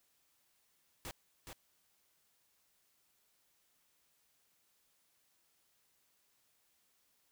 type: noise with echo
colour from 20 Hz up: pink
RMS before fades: -45 dBFS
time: 1.05-1.11 s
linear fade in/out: 0 ms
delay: 420 ms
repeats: 1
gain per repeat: -5 dB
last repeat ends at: 1.53 s
effects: white hiss -75 dBFS RMS until 7.31 s